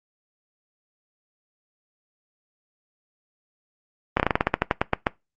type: slowing click train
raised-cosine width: 0.5 ms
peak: -3 dBFS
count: 14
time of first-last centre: 4.17-5.068 s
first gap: 28 ms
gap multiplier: 1.14
effects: noise-tail reverb RT60 0.2 s tail -21 dB re dry + Opus 32 kbps